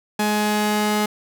sawtooth tone pair together, 210.4 / 420.9 Hz, G#3 / G#4, +23 / +23 cents, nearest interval octave, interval 1200 cents, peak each -16 dBFS, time 0.19-1.06 s, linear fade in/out 5 ms, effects none

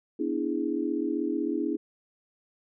sine chord, E dominant seventh, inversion second, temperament equal, 246.9 / 293.7 / 329.6 / 415.3 Hz, B3 / D4 / E4 / G#4, 0 / 0 / 0 / 0 cents, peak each -34 / -30 / -30 / -34 dBFS, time 0.19-1.77 s, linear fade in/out 10 ms, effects none

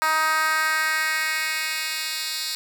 10% pulse tone with high-pass filter sweep, 314.2 Hz, D#4, 17 cents sharp, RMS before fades -24 dBFS, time 0.02-2.55 s, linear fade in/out 0 ms, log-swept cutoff 1100 to 3800 Hz, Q 2, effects none

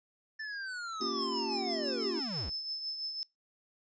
square linear sweep, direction down, 1773 to 45.82 Hz, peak -38 dBFS, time 0.39-2.5 s, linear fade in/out 10 ms
triangle chord, G half-diminished seventh, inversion first, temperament equal, 233.1 / 277.2 / 349.2 / 392 Hz, Bb3 / Db4 / F4 / G4, 0 / 0 / 0 / 0 cents, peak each -38 / -39 / -38 / -37 dBFS, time 1-2.21 s, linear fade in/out 20 ms
sine tone with tremolo, 5250 Hz, E8, 8 cents flat, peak -33 dBFS, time 1.01-3.23 s, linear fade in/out 0 ms, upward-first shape triangle, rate 6 Hz, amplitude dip 55%
effects noise-tail reverb RT60 0.2 s tail -24 dB re dry + resampled to 16000 Hz

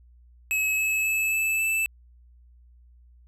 square tone with pitch steps, 2573 / 2589 / 2606 / 2623 / 2639 Hz, E7 / E7 / E7 / E7 / E7, -43 / -32 / -20 / -9 / +1 cents, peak -23 dBFS, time 0.51-1.86 s, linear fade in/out 0 ms, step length 270 ms, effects added 60 Hz sine -51 dBFS peak until 3.27 s

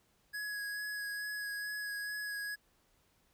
square tone with vibrato, 1671 Hz, G#6, 10 cents sharp, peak -38 dBFS, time 0.33-2.56 s, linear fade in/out 20 ms, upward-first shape sine, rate 2.3 Hz, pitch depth 14 cents each way, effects pink hiss -72 dBFS RMS until 3.33 s

